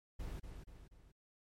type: noise with echo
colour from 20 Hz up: brown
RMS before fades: -43 dBFS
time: 0.19-0.4 s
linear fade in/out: 10 ms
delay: 240 ms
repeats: 3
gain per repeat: -6 dB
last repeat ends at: 1.12 s
effects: MP3 64 kbps